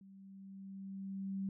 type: tone with level ramp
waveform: sine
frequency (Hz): 194.1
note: G3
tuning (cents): -17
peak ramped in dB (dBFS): -55 to -35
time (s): 0.01-1.49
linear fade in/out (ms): 2
effects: none